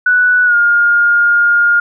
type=tone with pitch glide; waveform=sine; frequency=1480 to 1417.3 Hz; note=F#6 to F6; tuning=0 to +25 cents; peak=-7 dBFS; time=0.06-1.8 s; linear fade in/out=5 ms; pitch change=-75 cents; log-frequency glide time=0.45-0.55 s; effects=none